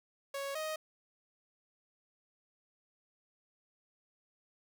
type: tone pair in turn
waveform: sawtooth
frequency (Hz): 554.4 / 624.8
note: C#5 / D#5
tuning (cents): 0 / +7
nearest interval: major second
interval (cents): 207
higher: second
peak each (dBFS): -33 / -32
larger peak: second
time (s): 0.34-0.55 / 0.55-0.76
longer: neither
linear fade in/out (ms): 5
effects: none